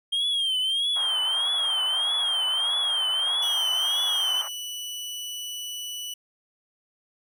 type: tone with vibrato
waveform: triangle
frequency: 3200 Hz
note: G7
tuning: 35 cents sharp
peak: -21 dBFS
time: 0.12-4.42 s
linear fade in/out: 10 ms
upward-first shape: triangle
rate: 1.6 Hz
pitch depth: 120 cents each way
type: band-pass noise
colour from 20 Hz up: white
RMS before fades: -39 dBFS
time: 0.95-4.49 s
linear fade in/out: 20 ms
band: 720 to 1400 Hz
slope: 24 dB/octave
type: tone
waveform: sawtooth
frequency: 2960 Hz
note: F#7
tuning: in tune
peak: -29 dBFS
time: 3.42-6.14 s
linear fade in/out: 5 ms
effects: none